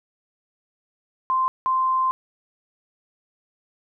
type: tone bursts at uneven times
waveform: sine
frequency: 1042 Hz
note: C6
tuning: 7 cents flat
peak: -18 dBFS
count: 2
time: 1.3-1.48 / 1.66-2.11 s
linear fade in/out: 0 ms
effects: none